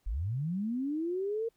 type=linear sweep; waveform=sine; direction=up; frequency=38.26 to 466.2 Hz; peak=-30 dBFS; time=0.06-1.49 s; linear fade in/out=10 ms; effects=pink hiss -74 dBFS RMS until 1.56 s